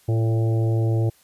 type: harmonic tone with a mistuned harmonic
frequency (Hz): 112.9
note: A2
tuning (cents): +45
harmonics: 1 / 3 / 4 / 5 / 6 / 7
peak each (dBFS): -18 / -28 / -33 / -35 / -39 / -41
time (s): 0.08-1.1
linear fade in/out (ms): 10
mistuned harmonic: 4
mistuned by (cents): -23
effects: white hiss -57 dBFS RMS until 1.23 s + resampled to 32000 Hz